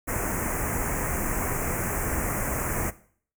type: band-stop noise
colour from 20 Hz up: pink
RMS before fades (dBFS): -28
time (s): 0.07-2.91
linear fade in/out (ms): 20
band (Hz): 2300 to 6500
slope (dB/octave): 48
effects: noise-tail reverb RT60 0.5 s tail -17 dB re dry